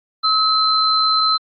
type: tone pair together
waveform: sine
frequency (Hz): 1286 / 4083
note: E6 / C8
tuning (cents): -43 / -43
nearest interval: octave + minor sixth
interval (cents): 2000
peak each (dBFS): -16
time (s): 0.23-1.38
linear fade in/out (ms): 20
effects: AAC 48 kbps